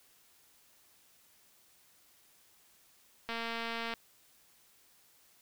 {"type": "click train", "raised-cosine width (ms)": 0.3, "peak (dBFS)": -22, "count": 150, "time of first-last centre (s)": [3.29, 3.938], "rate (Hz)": 230, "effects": ["white hiss -65 dBFS RMS until 5.41 s"]}